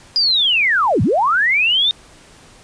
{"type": "linear two-way sweep", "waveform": "sine", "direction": "down then up", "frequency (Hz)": [4961, 82.5, 3706], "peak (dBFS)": -12, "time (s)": [0.16, 1.91], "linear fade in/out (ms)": 0, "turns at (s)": 1.02, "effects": ["pink hiss -45 dBFS RMS until 2.63 s", "resampled to 22050 Hz"]}